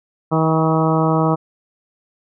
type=harmonic tone with a mistuned harmonic; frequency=159.6 Hz; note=D#3; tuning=44 cents sharp; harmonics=1 / 2 / 3 / 4 / 5 / 6 / 7 / 8; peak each=-17 / -20 / -22 / -23 / -24 / -25 / -25 / -26 dBFS; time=0.31-1.36 s; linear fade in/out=20 ms; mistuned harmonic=6; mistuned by=+16 cents; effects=none